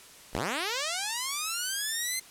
5% pulse linear sweep, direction up, 36.45 to 2093 Hz, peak -18 dBFS, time 0.33-2.2 s, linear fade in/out 10 ms, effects white hiss -51 dBFS RMS until 2.3 s + low-pass 11000 Hz 12 dB/octave

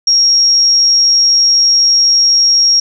sine tone, 5588 Hz, F8, in tune, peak -6 dBFS, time 0.07-2.8 s, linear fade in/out 5 ms, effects none

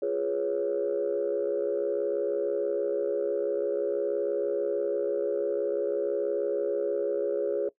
sine chord, C# dominant seventh, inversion first, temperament equal, 349.2 / 415.3 / 493.9 / 554.4 Hz, E#4 / G#4 / B4 / C#5, 0 / 0 / 0 / 0 cents, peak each -33 / -28 / -34 / -29 dBFS, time 0.02-7.69 s, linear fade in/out 5 ms, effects noise-tail reverb RT60 0.1 s tail -19 dB re dry + tanh soft clip ceiling -18 dBFS

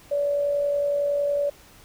sine tone with amplitude modulation, 574 Hz, D5, 40 cents flat, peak -19 dBFS, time 0.11-1.5 s, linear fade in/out 10 ms, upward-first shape sine, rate 50.8 Hz, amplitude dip 35%, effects pink hiss -51 dBFS RMS until 1.84 s

